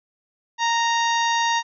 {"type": "harmonic tone with a mistuned harmonic", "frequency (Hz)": 929, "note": "A#5", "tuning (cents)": -6, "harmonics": [1, 2, 3, 4, 5, 6, 7], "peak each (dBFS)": [-20, -25, -31, -29, -35, -33, -36], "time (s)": [0.58, 1.63], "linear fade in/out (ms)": 50, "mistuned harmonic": 6, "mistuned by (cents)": 35, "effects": []}